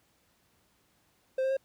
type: tone with pitch steps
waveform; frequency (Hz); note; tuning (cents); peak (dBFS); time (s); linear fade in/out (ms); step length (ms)
triangle; 523.3 / 530.3 / 537.4; C5 / C5 / C5; 0 / +23 / +46; -24; 1.38-1.569; 5; 63
effects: pink hiss -69 dBFS RMS until 1.64 s + high-pass 60 Hz 12 dB/octave